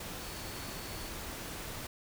sine tone in noise, 4435 Hz, C#8, in tune, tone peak -52 dBFS, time 0.2-1.09 s, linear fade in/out 5 ms, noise pink, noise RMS -42 dBFS, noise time 0-1.87 s, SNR -13 dB, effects none

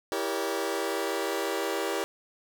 sawtooth chord, E diminished seventh, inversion none, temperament just, 329.6 / 395.6 / 474.7 / 569.6 Hz, E4 / G4 / Bb4 / Db5, 0 / +16 / +31 / +47 cents, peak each -31 / -28 / -30 / -31 dBFS, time 0.12-2.04 s, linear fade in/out 0 ms, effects none

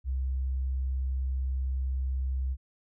sine tone, 65.41 Hz, C2, in tune, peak -27 dBFS, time 0.04-2.57 s, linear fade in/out 50 ms, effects none

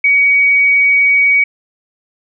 sine tone, 2256 Hz, C#7, 30 cents sharp, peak -7 dBFS, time 0.04-1.44 s, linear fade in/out 5 ms, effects none

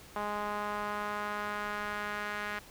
sawtooth tone with band-pass filter sweep, 207.7 Hz, G#3, in tune, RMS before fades -36 dBFS, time 0.16-2.59 s, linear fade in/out 2 ms, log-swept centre 990 to 1700 Hz, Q 1.9, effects pink hiss -53 dBFS RMS until 2.7 s

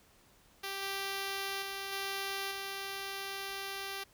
5% pulse tone with level steps, 392 Hz, G4, in tune, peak -26 / -24 / -27 / -24 / -27 dBFS, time 0.63-4.04 s, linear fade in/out 10 ms, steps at 0.82 / 1.62 / 1.92 / 2.51 s, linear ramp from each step 5 ms, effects pink hiss -64 dBFS RMS until 4.13 s

